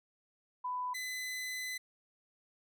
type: tone pair in turn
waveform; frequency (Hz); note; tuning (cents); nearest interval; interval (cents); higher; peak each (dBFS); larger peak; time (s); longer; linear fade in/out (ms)
sine / sawtooth; 997 / 2015; B5 / B6; +16 / +34; octave; 1218; second; -34 / -34; neither; 0.64-0.94 / 0.94-1.78; second; 10
effects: none